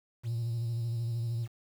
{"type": "tone with vibrato", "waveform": "triangle", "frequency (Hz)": 116.54, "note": "A#2", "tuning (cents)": 0, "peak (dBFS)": -27, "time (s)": [0.23, 1.48], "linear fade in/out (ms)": 50, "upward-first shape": "square", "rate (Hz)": 13, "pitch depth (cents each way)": 32, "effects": ["tanh soft clip ceiling -25 dBFS", "9-bit"]}